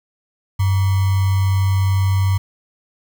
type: tone with sample-and-hold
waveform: sine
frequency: 96.3 Hz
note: G2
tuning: 30 cents flat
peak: -13 dBFS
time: 0.59-2.38 s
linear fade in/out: 10 ms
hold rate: 1050 Hz
effects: none